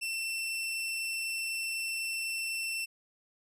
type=tone; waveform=sawtooth; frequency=2688 Hz; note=E7; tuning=33 cents sharp; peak=-29 dBFS; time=0.01-2.86 s; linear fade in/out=20 ms; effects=resampled to 32000 Hz